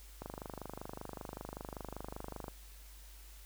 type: click train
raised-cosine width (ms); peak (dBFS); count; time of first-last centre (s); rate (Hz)
1; -28; 58; 0.22-2.482; 25.2
effects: added 50 Hz sine -52 dBFS peak until 3.45 s + white hiss -59 dBFS RMS until 3.45 s